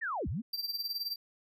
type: linear two-way sweep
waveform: sine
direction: down then up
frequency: 1900 to 55.1 to 254.7 Hz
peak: -32 dBFS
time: 0.01-0.42 s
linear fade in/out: 20 ms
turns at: 0.28 s
type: tone with tremolo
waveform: square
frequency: 4699 Hz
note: D8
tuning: in tune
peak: -31 dBFS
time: 0.53-1.16 s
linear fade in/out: 5 ms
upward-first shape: triangle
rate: 19 Hz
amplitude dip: 85%
effects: none